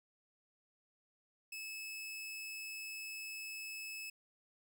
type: tone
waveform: sawtooth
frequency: 2600 Hz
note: E7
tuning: 24 cents flat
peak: -40 dBFS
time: 1.52-4.1 s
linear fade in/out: 5 ms
effects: none